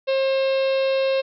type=harmonic tone with a mistuned harmonic; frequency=535 Hz; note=C5; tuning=38 cents sharp; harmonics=1 / 2 / 3 / 4 / 5 / 6 / 7 / 8 / 9 / 10; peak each=-18 / -35 / -38 / -39 / -32 / -41 / -36 / -38 / -46 / -48 dBFS; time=0.07-1.22 s; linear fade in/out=20 ms; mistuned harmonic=8; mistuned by=-35 cents; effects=none